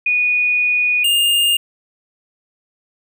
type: tone pair in turn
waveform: sine / square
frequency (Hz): 2465 / 2822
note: D#7 / F7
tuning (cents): -17 / +17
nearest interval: major second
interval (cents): 234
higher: second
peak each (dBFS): -13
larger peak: neither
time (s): 0.06-1.04 / 1.04-1.57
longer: first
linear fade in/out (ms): 5
effects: none